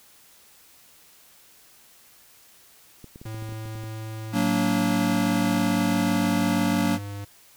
clicks, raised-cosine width 3 ms, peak -29 dBFS, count 11, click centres 3.043 / 3.159 / 3.215 / 3.255 / 3.345 / 3.424 / 3.491 / 3.523 / 3.658 / 3.755 / 3.838 s
square tone with pitch glide, 110 to 100.87 Hz, A2 to G2, 0 to +50 cents, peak -33 dBFS, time 3.25-7.25 s, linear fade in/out 10 ms, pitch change -150 cents, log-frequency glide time 4.71-7.11 s
square chord, Gb augmented, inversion none, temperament just, 185 / 231.2 / 289.1 Hz, Gb3 / Bb3 / D4, 0 / -14 / -27 cents, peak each -26 dBFS, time 4.32-6.99 s, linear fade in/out 50 ms
effects white hiss -54 dBFS RMS until 7.56 s

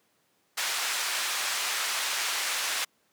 pink band-pass noise, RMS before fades -30 dBFS, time 0.57-2.85 s, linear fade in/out 10 ms, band 1300 to 10000 Hz, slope 12 dB/octave, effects pink hiss -69 dBFS RMS until 3.12 s + high-pass 200 Hz 12 dB/octave

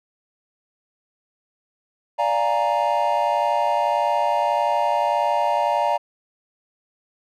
triangle chord, Bb dominant seventh, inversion first, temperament equal, 587.3 / 698.5 / 830.6 / 932.3 Hz, D5 / F5 / Ab5 / Bb5, 0 / 0 / 0 / 0 cents, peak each -22 / -22 / -23 / -20 dBFS, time 2.18-5.98 s, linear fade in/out 20 ms, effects none

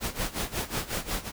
pink noise with tremolo, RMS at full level -29 dBFS, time 0-1.32 s, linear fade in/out 50 ms, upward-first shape sine, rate 5.5 Hz, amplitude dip 85%, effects none

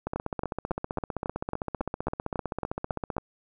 two click trains, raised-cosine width 1 ms, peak -16 / -15 dBFS, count 49 / 12, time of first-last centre 0.07-3.167 / 0.16-3.182 s, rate 15.5 / 3.64 Hz, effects none

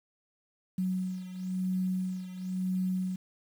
sine beating tone pair, 185 / 185.98 Hz, F#3 / F#3, 0 / +9 cents, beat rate 0.98 Hz, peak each -31 / -35 dBFS, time 0.78-3.16 s, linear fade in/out 5 ms, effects 9-bit

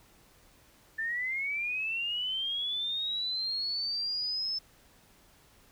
sine linear sweep, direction up, 1760 to 5274 Hz, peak -30 dBFS, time 0.98-4.59 s, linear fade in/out 10 ms, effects pink hiss -61 dBFS RMS until 5.71 s

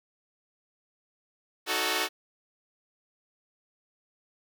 5% pulse chord, D# half-diminished seventh, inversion none, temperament equal with one note detuned, 311.1 / 370 / 440 / 566.3 Hz, D#4 / F#4 / A4 / C#5, 0 / 0 / 0 / +37 cents, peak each -22 / -19 / -19 / -24 dBFS, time 1.66-2.09 s, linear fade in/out 50 ms, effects none

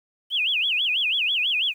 sine tone with vibrato, 2888 Hz, F#7, 43 cents flat, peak -20 dBFS, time 0.3-1.74 s, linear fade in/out 50 ms, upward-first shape sine, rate 6.1 Hz, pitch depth 290 cents each way, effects 9-bit

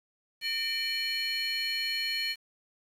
triangle tone cluster, 1820 / 2336 / 2996 / 4300 Hz, A#6 / D7 / F#7 / C8, -42 / -10 / +21 / +47 cents, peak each -36 / -33 / -35 / -31 dBFS, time 0.41-2.36 s, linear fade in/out 50 ms, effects resampled to 32000 Hz + 9-bit

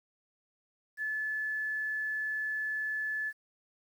sine tone with quantisation, 1729 Hz, A6, 31 cents flat, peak -31 dBFS, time 0.97-3.33 s, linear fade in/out 50 ms, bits 10, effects none

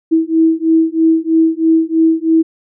sine beating tone pair, 322.5 / 325.6 Hz, E4 / E4, -38 / -21 cents, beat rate 3.1 Hz, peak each -12 dBFS, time 0.11-2.43 s, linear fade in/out 20 ms, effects none

